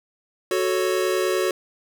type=chord; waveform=square; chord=F# minor; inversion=none; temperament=equal; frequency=370 / 440 / 554.4 Hz; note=F#4 / A4 / C#5; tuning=0 / 0 / 0 cents; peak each=-23 / -27 / -27 dBFS; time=0.51-1.51 s; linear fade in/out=2 ms; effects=none